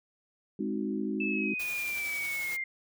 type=chord; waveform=sine; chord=Ab dominant seventh; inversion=none; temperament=equal; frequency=207.7 / 261.6 / 311.1 / 370 Hz; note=Ab3 / C4 / Eb4 / Gb4; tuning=0 / 0 / 0 / 0 cents; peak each=-33 / -36 / -35 / -37 dBFS; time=0.59-1.54 s; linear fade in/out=5 ms
type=linear sweep; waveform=sine; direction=down; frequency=2637 to 2093 Hz; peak=-31 dBFS; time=1.2-2.64 s; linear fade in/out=5 ms
type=noise with tremolo; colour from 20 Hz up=white; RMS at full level=-41 dBFS; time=1.59-2.57 s; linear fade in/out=10 ms; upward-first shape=triangle; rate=11 Hz; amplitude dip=25%
effects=none